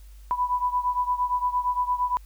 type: beating tone pair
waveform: sine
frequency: 987.8 / 996.5 Hz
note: B5 / B5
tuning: 0 / +15 cents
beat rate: 8.7 Hz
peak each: -24 / -27 dBFS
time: 0.31-2.17 s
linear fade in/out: 0 ms
effects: added 50 Hz sine -43 dBFS peak until 2.25 s + white hiss -60 dBFS RMS until 2.25 s